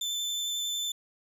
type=tone with vibrato; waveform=30% pulse; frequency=3532 Hz; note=A7; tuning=6 cents sharp; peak=-27 dBFS; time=0.01-0.92 s; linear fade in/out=5 ms; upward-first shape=sine; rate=11 Hz; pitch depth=10 cents each way; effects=none